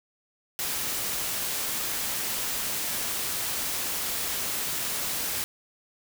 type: noise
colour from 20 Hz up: white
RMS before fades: -30 dBFS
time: 0.59-5.44 s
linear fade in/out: 0 ms
effects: none